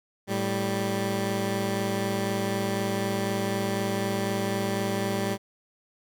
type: tone pair together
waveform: 15% pulse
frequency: 110 / 196 Hz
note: A2 / G3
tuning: 0 / 0 cents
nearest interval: minor seventh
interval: 1000 cents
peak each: -24 / -21 dBFS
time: 0.27-5.38 s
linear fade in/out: 50 ms
effects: none